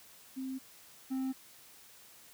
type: tone pair in turn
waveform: sine / triangle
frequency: 263.1 / 263.1 Hz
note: C4 / C4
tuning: +10 / +10 cents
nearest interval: unison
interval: 0 cents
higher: neither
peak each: -36 / -30 dBFS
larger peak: second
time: 0.36-0.59 / 1.1-1.33 s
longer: neither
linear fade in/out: 20 ms
effects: white hiss -57 dBFS RMS until 2.33 s + high-pass 60 Hz 12 dB/octave